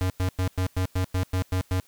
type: tone bursts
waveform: square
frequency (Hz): 92.5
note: F#2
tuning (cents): 0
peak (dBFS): -23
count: 10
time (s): 0.01-1.8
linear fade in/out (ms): 0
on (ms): 89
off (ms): 100
effects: white hiss -59 dBFS RMS until 1.87 s